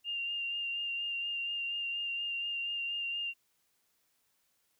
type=tone with vibrato; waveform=sine; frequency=2794 Hz; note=F7; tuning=in tune; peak=-33 dBFS; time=0.04-3.34 s; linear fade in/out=50 ms; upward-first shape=sine; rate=4.2 Hz; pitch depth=20 cents each way; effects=white hiss -75 dBFS RMS until 4.79 s